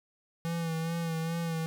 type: tone with vibrato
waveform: square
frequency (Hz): 165.1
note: E3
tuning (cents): +3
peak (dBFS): -31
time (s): 0.45-1.66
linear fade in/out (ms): 0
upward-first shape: sine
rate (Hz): 2.4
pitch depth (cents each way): 37
effects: none